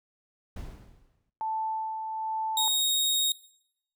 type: noise with exponential decay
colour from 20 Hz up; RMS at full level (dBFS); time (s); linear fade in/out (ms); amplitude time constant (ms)
brown; -36; 0.56-1.3; 5; 160
type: tone with tremolo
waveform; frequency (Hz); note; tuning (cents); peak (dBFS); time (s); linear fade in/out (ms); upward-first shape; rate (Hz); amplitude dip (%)
sine; 880; A5; 0; -27; 1.41-2.68; 0; sine; 1.2; 40
type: tone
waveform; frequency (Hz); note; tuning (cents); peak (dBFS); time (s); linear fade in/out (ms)
sawtooth; 3748; A#7; +9; -21; 2.57-3.32; 2
effects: noise-tail reverb RT60 0.7 s tail -19 dB re dry